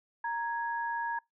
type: tone pair together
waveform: sine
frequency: 932.3 / 1662.2 Hz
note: A#5 / G#6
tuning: 0 / +1 cents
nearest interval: minor seventh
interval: 1001 cents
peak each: -32 / -36 dBFS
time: 0.24-1.19 s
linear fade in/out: 5 ms
effects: noise-tail reverb RT60 0.2 s tail -26 dB re dry